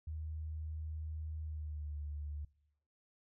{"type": "tone with pitch glide", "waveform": "sine", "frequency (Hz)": [78.1, 73.72], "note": ["D#2", "D2"], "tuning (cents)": [7, 7], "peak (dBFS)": -39, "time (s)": [0.07, 2.45], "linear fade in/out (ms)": 5, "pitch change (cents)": -100, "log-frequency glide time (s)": [1.42, 1.97], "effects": ["noise-tail reverb RT60 0.8 s tail -23 dB re dry"]}